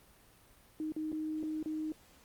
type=tone with dropouts; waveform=sine; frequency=311.1 Hz; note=D#4; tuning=in tune; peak=-34 dBFS; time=0.8-1.92 s; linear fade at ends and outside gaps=1 ms; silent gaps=0.921-0.964 / 1.119-1.127 / 1.429-1.435 / 1.628-1.659 s; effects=pink hiss -62 dBFS RMS until 2.24 s + Opus 32 kbps